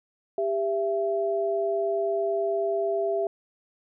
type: tone pair together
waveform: sine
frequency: 397.2 / 668 Hz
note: G4 / E5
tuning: +23 / +23 cents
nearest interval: major sixth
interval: 900 cents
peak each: -26 dBFS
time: 0.38-3.27 s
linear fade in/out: 2 ms
effects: none